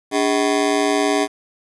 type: ring-modulated tone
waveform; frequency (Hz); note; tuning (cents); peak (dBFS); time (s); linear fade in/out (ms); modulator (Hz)
25% pulse; 349.2; F4; 0; -9; 0.11-1.28; 50; 59.2
effects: resampled to 24000 Hz + 7-bit